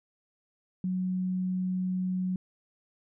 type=tone; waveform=sine; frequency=184.4 Hz; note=F#3; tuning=6 cents flat; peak=-27 dBFS; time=0.84-2.36 s; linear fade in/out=2 ms; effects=none